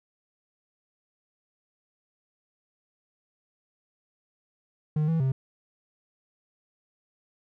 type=tone with pitch steps; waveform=triangle; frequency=152.9 / 163.1 / 132.5 Hz; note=D#3 / E3 / C3; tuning=-30 / -18 / +22 cents; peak=-20 dBFS; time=4.96-5.32 s; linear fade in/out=5 ms; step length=120 ms; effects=none